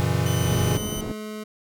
square chord, F# dominant seventh, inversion none, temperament equal with one note detuned, 92.5 / 119.13 / 138.59 / 164.81 Hz, F#2 / A#2 / C#3 / E3, 0 / +38 / 0 / 0 cents, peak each -27 / -25 / -29 / -27 dBFS, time 0-0.77 s, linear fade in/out 0 ms
15% pulse tone, 3023 Hz, F#7, 36 cents sharp, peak -25 dBFS, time 0.26-1.01 s, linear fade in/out 2 ms
white low-pass noise, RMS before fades -31 dBFS, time 0.42-1.12 s, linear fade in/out 5 ms, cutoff 310 Hz, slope 12 dB/octave
25% pulse tone with pitch glide, 207.7 to 213.9 Hz, G#3 to A3, 0 to -49 cents, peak -28 dBFS, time 0.5-1.44 s, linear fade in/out 10 ms, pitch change +51 cents, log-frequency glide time 0.65-1.08 s
effects none

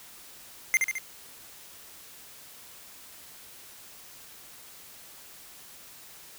square tone with echo, 2093 Hz, C7, in tune, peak -19 dBFS, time 0.74-0.77 s, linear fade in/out 0 ms, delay 71 ms, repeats 3, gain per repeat -4 dB, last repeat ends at 0.983 s, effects white hiss -49 dBFS RMS until 6.38 s

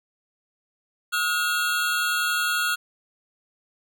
square tone cluster, 1285 / 1436 / 2708 / 3317 Hz, E6 / F6 / E7 / G#7, -45 / +48 / +46 / -3 cents, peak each -31 / -24 / -33 / -33 dBFS, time 1.12-2.76 s, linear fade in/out 20 ms, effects none

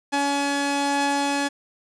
sawtooth tone pair together, 282.7 / 847 Hz, C#4 / G#5, +34 / +34 cents, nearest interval octave + perfect fifth, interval 1900 cents, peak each -20 dBFS, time 0.12-1.49 s, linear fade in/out 20 ms, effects resampled to 22050 Hz + 9-bit

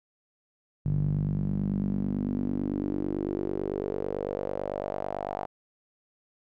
sawtooth tone with band-pass filter sweep, 49 Hz, G1, in tune, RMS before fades -30 dBFS, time 0.85-5.46 s, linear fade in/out 10 ms, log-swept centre 140 to 750 Hz, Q 4.2, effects none

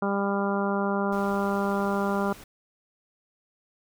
harmonic tone, 199.2 Hz, G3, 28 cents sharp, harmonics 1 / 2 / 3 / 4 / 5 / 6 / 7, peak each -27 / -30 / -32 / -33 / -34 / -35 / -35 dBFS, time 0.02-2.33 s, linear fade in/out 5 ms
pink noise, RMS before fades -47 dBFS, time 1.12-2.44 s, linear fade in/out 5 ms
effects none

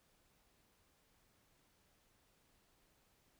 silence, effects pink hiss -74 dBFS RMS until 3.39 s

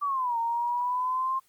sine exponential two-way sweep, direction down then up, 1175 to 918 to 1063 Hz, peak -25 dBFS, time 0.01-1.4 s, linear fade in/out 20 ms, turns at 0.38 s, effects white hiss -66 dBFS RMS until 1.48 s + Opus 24 kbps

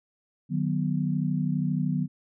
sine chord, B major, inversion first, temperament equal with one note detuned, 152.36 / 185 / 246.9 Hz, D#3 / F#3 / B3, -36 / 0 / 0 cents, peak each -27 / -28 / -30 dBFS, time 0.49-2.08 s, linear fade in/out 50 ms, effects none

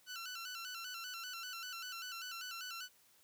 15% pulse tone with vibrato, 1423 Hz, F6, 32 cents sharp, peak -37 dBFS, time 0.06-2.89 s, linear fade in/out 50 ms, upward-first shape square, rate 5.1 Hz, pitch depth 82 cents each way, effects white hiss -68 dBFS RMS until 3.23 s + high-pass 60 Hz 12 dB/octave

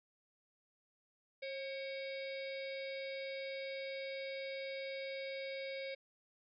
harmonic tone with a mistuned harmonic, 540 Hz, C#5, 45 cents flat, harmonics 1 / 3 / 4 / 5 / 6 / 7 / 8 / 9, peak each -42 / -57 / -47 / -60 / -62 / -54 / -61 / -56 dBFS, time 1.42-5.95 s, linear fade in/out 10 ms, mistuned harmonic 4, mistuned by +66 cents, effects none

